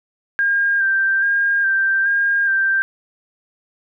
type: tone with vibrato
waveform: sine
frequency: 1593 Hz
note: G6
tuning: 27 cents sharp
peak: -14 dBFS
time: 0.39-2.82 s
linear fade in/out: 0 ms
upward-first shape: square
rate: 1.2 Hz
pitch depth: 23 cents each way
effects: none